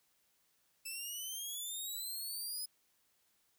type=exponential sweep; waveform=10% pulse; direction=up; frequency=2623 to 5080 Hz; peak=-33 dBFS; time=0.85-2.66 s; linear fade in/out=10 ms; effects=white hiss -75 dBFS RMS until 3.58 s